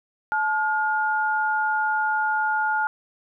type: tone pair together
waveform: sine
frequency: 864 / 1423.4 Hz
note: A5 / F6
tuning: -32 / +33 cents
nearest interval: major sixth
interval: 865 cents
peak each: -23 dBFS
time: 0.32-2.87 s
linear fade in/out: 0 ms
effects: none